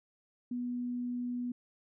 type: tone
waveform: sine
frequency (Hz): 244.9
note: B3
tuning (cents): -14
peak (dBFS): -33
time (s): 0.51-1.52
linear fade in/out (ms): 5
effects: none